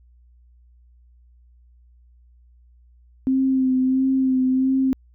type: tone with vibrato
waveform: sine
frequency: 261.6 Hz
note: C4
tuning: in tune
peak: -16 dBFS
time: 3.27-4.93 s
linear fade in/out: 0 ms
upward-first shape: sine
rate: 1.5 Hz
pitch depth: 26 cents each way
effects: added 60 Hz sine -50 dBFS peak until 5.14 s